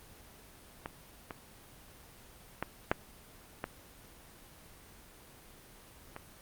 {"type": "clicks", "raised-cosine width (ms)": 0.5, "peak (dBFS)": [-22, -25, -17, -10, -19, -26], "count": 6, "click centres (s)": [0.859, 1.308, 2.626, 2.915, 3.641, 6.164], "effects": ["pink hiss -55 dBFS RMS until 6.41 s", "Opus 24 kbps"]}